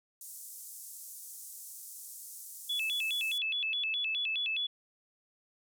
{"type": "band-pass noise", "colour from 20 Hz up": "white", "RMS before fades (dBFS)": -47, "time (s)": [0.21, 3.38], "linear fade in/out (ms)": 2, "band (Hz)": [6700, 14000], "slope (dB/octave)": 24}
{"type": "tone with vibrato", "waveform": "sine", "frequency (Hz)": 2991, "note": "F#7", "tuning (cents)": 18, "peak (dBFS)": -30, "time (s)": [2.69, 4.67], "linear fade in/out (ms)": 10, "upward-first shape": "square", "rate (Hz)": 4.8, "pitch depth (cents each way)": 230}
{"effects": []}